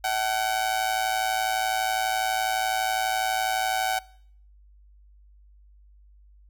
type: tone with amplitude modulation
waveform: sawtooth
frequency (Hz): 755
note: F#5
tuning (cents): +35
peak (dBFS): -17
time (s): 0.04-3.99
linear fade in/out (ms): 5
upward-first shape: sine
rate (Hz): 112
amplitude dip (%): 70
effects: noise-tail reverb RT60 0.6 s tail -22 dB re dry + added 50 Hz sine -51 dBFS peak until 6.49 s